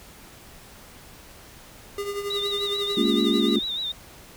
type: tone with tremolo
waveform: square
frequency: 404.6 Hz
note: G#4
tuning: 45 cents flat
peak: -26 dBFS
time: 1.98-3.56 s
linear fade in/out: 2 ms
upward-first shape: triangle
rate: 11 Hz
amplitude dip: 65%
type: tone with vibrato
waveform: sine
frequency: 3746 Hz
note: A#7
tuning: 8 cents sharp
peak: -26 dBFS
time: 2.3-3.92 s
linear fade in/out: 5 ms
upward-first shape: sine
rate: 6.8 Hz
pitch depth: 82 cents each way
type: chord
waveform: sine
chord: Bb minor seventh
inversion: third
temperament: just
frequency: 209.8 / 233.1 / 279.7 / 349.6 Hz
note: Ab3 / Bb3 / Db4 / F4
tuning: +18 / 0 / +16 / +2 cents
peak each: -25 dBFS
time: 2.97-3.59 s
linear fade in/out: 5 ms
effects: pink hiss -47 dBFS RMS until 4.36 s